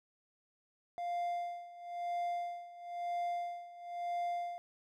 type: tone with tremolo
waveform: triangle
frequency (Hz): 698.5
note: F5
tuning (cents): 0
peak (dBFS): -31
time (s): 0.98-4.58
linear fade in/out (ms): 0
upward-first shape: sine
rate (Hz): 1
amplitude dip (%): 85
effects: none